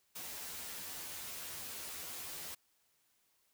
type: noise with comb filter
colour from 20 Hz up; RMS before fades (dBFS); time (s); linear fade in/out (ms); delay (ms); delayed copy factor
white; -45; 0.15-2.55; 10; 12; +1
effects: white hiss -75 dBFS RMS until 3.53 s